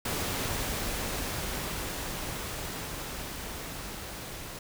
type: noise with level ramp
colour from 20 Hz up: pink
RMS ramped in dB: -31 to -41 dBFS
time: 0.05-4.59 s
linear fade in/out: 5 ms
effects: none